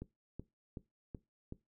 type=click train; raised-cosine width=3 ms; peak=-30 dBFS; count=5; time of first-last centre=0.02-1.524 s; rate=2.66 Hz; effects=noise-tail reverb RT60 0.2 s tail -18 dB re dry